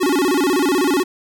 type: tone with vibrato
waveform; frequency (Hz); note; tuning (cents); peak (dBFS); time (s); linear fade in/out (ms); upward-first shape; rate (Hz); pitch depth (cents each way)
square; 323; E4; -35; -15; 0-1.04; 20; square; 16; 230
effects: none